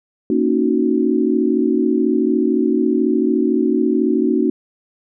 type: chord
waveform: sine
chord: D# minor seventh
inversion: second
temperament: equal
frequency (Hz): 233.1 / 277.2 / 311.1 / 370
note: A#3 / C#4 / D#4 / F#4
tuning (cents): 0 / 0 / 0 / 0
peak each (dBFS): -19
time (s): 0.3-4.5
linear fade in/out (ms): 2
effects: none